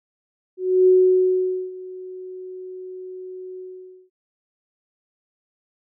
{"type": "tone with ADSR envelope", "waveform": "sine", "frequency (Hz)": 370, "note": "F#4", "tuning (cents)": 0, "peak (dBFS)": -10, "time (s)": [0.57, 4.1], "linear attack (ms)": 300, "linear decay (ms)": 840, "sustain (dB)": -22, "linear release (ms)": 510, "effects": []}